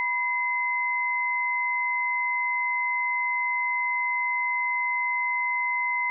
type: tone pair together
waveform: sine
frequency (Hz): 978.8 / 2055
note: B5 / C7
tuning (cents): -16 / -32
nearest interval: octave + minor second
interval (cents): 1284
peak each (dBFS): -28 / -25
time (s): 0-6.1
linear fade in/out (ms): 0
effects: none